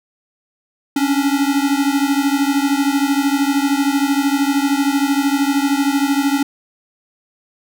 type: beating tone pair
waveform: square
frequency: 275.5 / 288.5 Hz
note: C#4 / D4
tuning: -11 / -31 cents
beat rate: 13 Hz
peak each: -17 / -19 dBFS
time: 0.96-6.43 s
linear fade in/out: 5 ms
effects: none